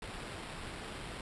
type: noise with sample-and-hold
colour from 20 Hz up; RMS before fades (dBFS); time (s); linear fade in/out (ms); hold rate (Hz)
pink; -44; 0.02-1.21; 2; 6300
effects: resampled to 24000 Hz